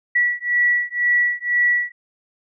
sine beating tone pair, 1942 / 1944 Hz, B6 / B6, -30 / -28 cents, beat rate 2 Hz, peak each -19 dBFS, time 0.15-1.92 s, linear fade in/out 10 ms, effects none

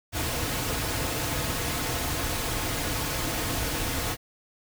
pink noise with comb filter, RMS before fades -29 dBFS, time 0.12-4.17 s, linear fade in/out 50 ms, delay 5.1 ms, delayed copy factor -0.5, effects none

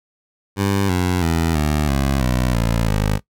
15% pulse tone with pitch steps, 99 / 90.26 / 82.29 / 75.03 / 68.4 / 62.37 / 56.86 / 51.84 Hz, G2 / F#2 / E2 / D2 / C#2 / B1 / A#1 / G#1, +18 / -42 / -2 / +38 / -23 / +18 / -42 / -2 cents, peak -10 dBFS, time 0.56-3.2 s, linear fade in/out 50 ms, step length 330 ms, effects noise-tail reverb RT60 0.1 s tail -18 dB re dry

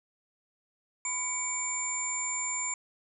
sine tone cluster, 1015 / 2267 / 7200 Hz, B5 / C#7 / A8, +47 / +38 / +39 cents, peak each -39 / -37 / -31 dBFS, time 1.05-2.74 s, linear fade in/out 2 ms, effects none

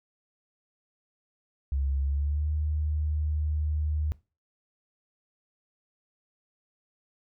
sine tone with pitch glide, 68.5 to 76.01 Hz, C#2 to D#2, -20 to -40 cents, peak -25 dBFS, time 1.72-4.12 s, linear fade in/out 0 ms, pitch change +180 cents, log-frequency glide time 2.01-2.5 s, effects noise-tail reverb RT60 0.3 s tail -20 dB re dry

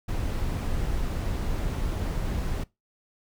brown noise, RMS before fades -28 dBFS, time 0.08-2.64 s, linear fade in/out 10 ms, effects noise-tail reverb RT60 0.2 s tail -21 dB re dry

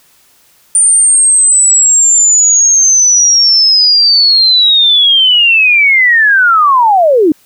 sine linear sweep, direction down, 9110 to 282.4 Hz, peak -4 dBFS, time 0.75-7.32 s, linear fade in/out 2 ms, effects white hiss -48 dBFS RMS until 7.45 s

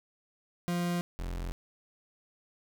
40% pulse tone pair in turn, 174.61 / 43.65 Hz, F3 / F1, 0 / 0 cents, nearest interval 2 octaves, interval 2400 cents, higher first, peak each -28 / -33 dBFS, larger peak first, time 0.68-1.01 / 1.19-1.52 s, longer neither, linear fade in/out 0 ms, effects none

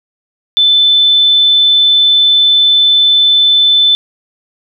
sine tone, 3520 Hz, A7, in tune, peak -5 dBFS, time 0.57-3.95 s, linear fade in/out 0 ms, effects none

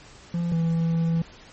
triangle tone pair in turn, 171.1 / 165.46 Hz, F3 / E3, -35 / +7 cents, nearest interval minor second, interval 58 cents, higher first, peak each -21 / -18 dBFS, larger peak second, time 0.34-0.52 / 0.52-1.22 s, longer second, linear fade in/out 2 ms, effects pink hiss -48 dBFS RMS until 1.52 s + MP3 32 kbps

